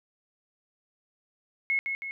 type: tone with echo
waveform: sine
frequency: 2178 Hz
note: C#7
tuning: 31 cents flat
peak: -23 dBFS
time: 1.7-1.79 s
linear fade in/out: 0 ms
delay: 160 ms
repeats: 2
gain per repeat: -5 dB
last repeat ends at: 2.11 s
effects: none